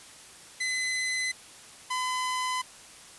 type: tone pair in turn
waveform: sawtooth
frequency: 2027 / 1013.5 Hz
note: B6 / B5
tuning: +45 / +45 cents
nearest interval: octave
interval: 1200 cents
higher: first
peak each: -24 dBFS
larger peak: neither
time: 0.6-1.32 / 1.9-2.62 s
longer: neither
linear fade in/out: 10 ms
effects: white hiss -49 dBFS RMS until 3.18 s + resampled to 24000 Hz